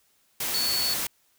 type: tone in noise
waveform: sine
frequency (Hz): 4435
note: C#8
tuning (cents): 0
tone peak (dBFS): -25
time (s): 0.54-0.94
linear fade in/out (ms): 5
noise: white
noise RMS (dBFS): -29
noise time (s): 0.4-1.07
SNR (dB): +1
effects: white hiss -66 dBFS RMS until 1.38 s